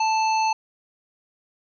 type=harmonic tone with a mistuned harmonic; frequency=880 Hz; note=A5; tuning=in tune; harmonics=1 / 3 / 5 / 7; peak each=-19 / -29 / -33 / -36 dBFS; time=0-0.53 s; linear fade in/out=5 ms; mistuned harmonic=5; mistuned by=-30 cents; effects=none